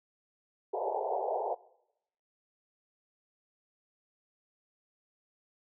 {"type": "band-pass noise", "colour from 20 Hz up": "white", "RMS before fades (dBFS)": -33, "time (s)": [0.73, 1.55], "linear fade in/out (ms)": 10, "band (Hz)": [390, 900], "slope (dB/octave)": 96, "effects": ["noise-tail reverb RT60 0.8 s tail -20 dB re dry"]}